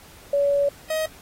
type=tone pair in turn; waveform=sine / 45% pulse; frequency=567 / 630.4 Hz; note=C#5 / D#5; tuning=+39 / +23 cents; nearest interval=major second; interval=184 cents; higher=second; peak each=-17 / -22 dBFS; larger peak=first; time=0.33-0.69 / 0.9-1.06 s; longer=first; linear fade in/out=5 ms; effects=pink hiss -48 dBFS RMS until 1.21 s + AAC 48 kbps